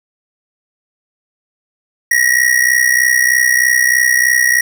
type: ring-modulated tone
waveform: square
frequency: 1900 Hz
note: A#6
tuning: 33 cents sharp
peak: -7 dBFS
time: 2.11-4.61 s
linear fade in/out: 0 ms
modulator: 31.6 Hz
effects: none